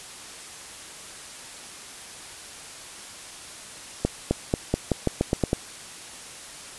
accelerating click train, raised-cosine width 2 ms, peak -7 dBFS, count 10, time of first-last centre 4.05-5.531 s, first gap 260 ms, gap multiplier 0.88, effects white hiss -41 dBFS RMS until 6.78 s + resampled to 24000 Hz

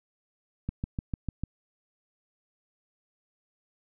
click train, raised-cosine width 5 ms, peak -18 dBFS, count 6, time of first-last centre 0.69-1.436 s, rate 6.7 Hz, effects none

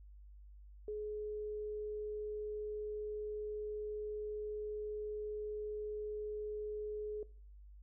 sine tone, 422.6 Hz, G#4, 30 cents sharp, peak -38 dBFS, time 0.88-7.23 s, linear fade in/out 2 ms, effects noise-tail reverb RT60 0.5 s tail -21 dB re dry + added 50 Hz sine -53 dBFS peak until 7.82 s

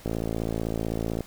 click train, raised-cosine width 2 ms, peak -15 dBFS, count 65, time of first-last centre 0.06-1.207 s, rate 55.8 Hz, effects pink hiss -49 dBFS RMS until 1.26 s

